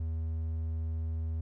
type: tone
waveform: triangle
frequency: 80.5 Hz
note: E2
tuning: 41 cents flat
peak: -29 dBFS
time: 0-1.41 s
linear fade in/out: 5 ms
effects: none